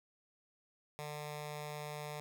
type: tone with notch filter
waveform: 10% pulse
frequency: 149.3 Hz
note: D3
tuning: 29 cents sharp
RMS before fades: -44 dBFS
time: 0.99-2.2 s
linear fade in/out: 0 ms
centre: 300 Hz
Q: 1.6
effects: none